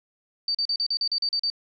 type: tone bursts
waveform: sine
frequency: 4609 Hz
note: D8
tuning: 33 cents flat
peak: -22 dBFS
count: 10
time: 0.48-1.501 s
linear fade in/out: 2 ms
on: 67 ms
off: 39 ms
effects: none